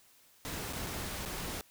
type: noise with dropouts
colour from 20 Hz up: pink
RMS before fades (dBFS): -39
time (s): 0.45-1.61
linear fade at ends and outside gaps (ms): 0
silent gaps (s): 0.727-0.733 / 0.865-0.869 / 1.252-1.259
effects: white hiss -63 dBFS RMS until 1.7 s